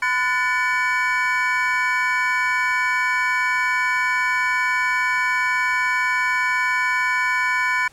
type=tone cluster; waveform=triangle; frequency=1011 / 1470 / 1761 / 2268 Hz; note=B5 / F#6 / A6 / C#7; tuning=+40 / -12 / +1 / +39 cents; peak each=-22 dBFS; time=0.02-7.88 s; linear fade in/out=5 ms; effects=pink hiss -52 dBFS RMS until 7.92 s + low-pass 11000 Hz 12 dB/octave